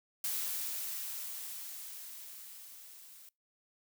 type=noise with level ramp; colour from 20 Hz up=blue; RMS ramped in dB=-35 to -55 dBFS; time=0.24-3.29 s; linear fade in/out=2 ms; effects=noise-tail reverb RT60 0.2 s tail -24 dB re dry